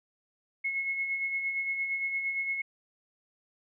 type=tone with tremolo; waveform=sine; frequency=2178 Hz; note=C#7; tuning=31 cents flat; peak=-27 dBFS; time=0.64-2.62 s; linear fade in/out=10 ms; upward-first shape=sine; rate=8.7 Hz; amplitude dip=45%; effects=none